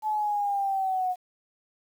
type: linear sweep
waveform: sine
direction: down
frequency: 866 to 726 Hz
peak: -24 dBFS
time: 0.02-1.16 s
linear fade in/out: 50 ms
effects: 9-bit